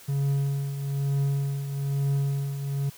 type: tone with tremolo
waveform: triangle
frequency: 139.4 Hz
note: C#3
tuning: 10 cents sharp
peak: -19 dBFS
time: 0.08-2.9 s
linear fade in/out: 10 ms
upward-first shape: triangle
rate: 1.1 Hz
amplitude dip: 65%
effects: white hiss -49 dBFS RMS until 2.97 s